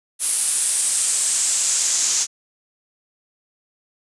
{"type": "noise with band-pass filter sweep", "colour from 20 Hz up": "pink", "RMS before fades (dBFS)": -20, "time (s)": [0.19, 2.27], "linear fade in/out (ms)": 50, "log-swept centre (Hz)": [10000, 6600], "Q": 3.5, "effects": ["resampled to 24000 Hz"]}